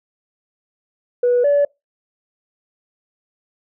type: tone pair in turn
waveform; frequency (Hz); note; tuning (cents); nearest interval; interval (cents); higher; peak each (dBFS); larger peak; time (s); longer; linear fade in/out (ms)
sine; 488.5 / 574.4; B4 / D5; -19 / -39; minor third; 280; second; -11 / -10; second; 1.23-1.44 / 1.44-1.65; neither; 5
effects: noise-tail reverb RT60 0.2 s tail -25 dB re dry + tanh soft clip ceiling -9 dBFS